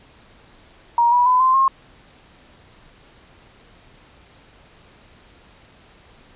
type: tone with pitch steps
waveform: sine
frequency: 944 / 974.5 / 1005.9 / 1038.4 / 1071.9 Hz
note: A#5 / B5 / B5 / C6 / C6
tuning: +22 / -23 / +31 / -13 / +42 cents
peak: -12 dBFS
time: 0.98-1.68 s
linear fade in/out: 2 ms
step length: 140 ms
effects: pink hiss -50 dBFS RMS until 6.35 s + resampled to 8000 Hz